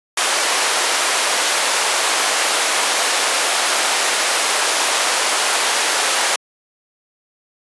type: high-pass noise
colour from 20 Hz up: pink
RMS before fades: -17 dBFS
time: 0.17-6.36 s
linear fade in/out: 5 ms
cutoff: 640 Hz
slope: 12 dB/octave
effects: high-pass 300 Hz 12 dB/octave + resampled to 24000 Hz